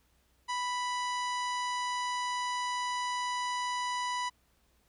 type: harmonic tone with a mistuned harmonic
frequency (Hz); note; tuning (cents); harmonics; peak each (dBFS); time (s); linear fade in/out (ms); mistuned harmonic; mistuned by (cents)
987.8; B5; 0; 1 / 2 / 3 / 4 / 5 / 6 / 7 / 9 / 10; -32 / -39 / -43 / -45 / -47 / -49 / -49 / -54 / -56; 0.48-4.3; 20; 9; -35
effects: added 61 Hz sine -70 dBFS peak until 4.88 s + pink hiss -71 dBFS RMS until 4.88 s